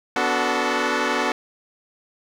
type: chord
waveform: 10% pulse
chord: B minor seventh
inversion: none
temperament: equal with one note detuned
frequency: 246.9 / 289.5 / 370 / 440 Hz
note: B3 / D4 / F#4 / A4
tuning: 0 / -25 / 0 / 0 cents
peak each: -17 dBFS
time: 0.16-1.32 s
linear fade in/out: 2 ms
effects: low-pass 5000 Hz 12 dB/octave + 8-bit